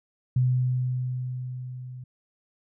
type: tone with level ramp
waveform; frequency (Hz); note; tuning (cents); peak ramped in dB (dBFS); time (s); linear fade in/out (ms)
sine; 126.5; B2; +42; -18 to -37; 0.36-2.04; 5
effects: none